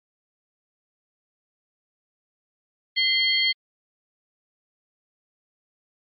sine tone cluster, 2062 / 3201 / 4371 Hz, C7 / G7 / C#8, -26 / +36 / -25 cents, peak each -23 dBFS, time 2.96-3.53 s, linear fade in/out 20 ms, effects MP3 32 kbps

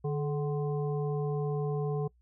harmonic tone with a mistuned harmonic, 149.2 Hz, D3, 28 cents sharp, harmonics 1 / 3 / 5 / 7, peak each -30 / -33 / -42 / -47 dBFS, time 0.04-2.08 s, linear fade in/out 10 ms, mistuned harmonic 3, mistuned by -69 cents, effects noise-tail reverb RT60 0.1 s tail -23 dB re dry + added 60 Hz sine -62 dBFS peak until 2.21 s

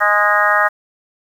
harmonic tone with a mistuned harmonic, 207.7 Hz, G#3, in tune, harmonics 3 / 4 / 5 / 6 / 7 / 8 / 9, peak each -20 / -20 / -22 / -16 / -21 / -18 / -18 dBFS, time 0-0.69 s, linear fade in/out 20 ms, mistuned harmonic 8, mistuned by -21 cents, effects 7-bit

